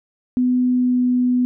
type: tone with pitch glide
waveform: sine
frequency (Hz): 250.3 to 248.7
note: B3 to B3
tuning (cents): +23 to +12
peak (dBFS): -14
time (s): 0.37-1.45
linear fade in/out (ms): 0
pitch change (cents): -11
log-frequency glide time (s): 0.69-1.05
effects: none